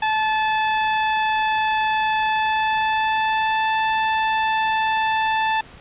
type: tone with pitch glide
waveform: sawtooth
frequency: 869 to 879.6 Hz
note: A5 to A5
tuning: -22 to -1 cents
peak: -14 dBFS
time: 0.02-5.61 s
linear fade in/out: 5 ms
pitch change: +21 cents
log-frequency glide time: 2.22-3.76 s
effects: pink hiss -44 dBFS RMS until 5.8 s + resampled to 8000 Hz